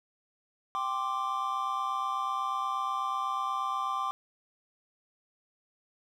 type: chord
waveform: triangle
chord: G suspended fourth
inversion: none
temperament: equal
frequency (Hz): 784 / 1046.5 / 1174.7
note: G5 / C6 / D6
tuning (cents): 0 / 0 / 0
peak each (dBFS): -35 / -32 / -30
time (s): 0.75-4.11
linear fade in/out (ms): 0
effects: none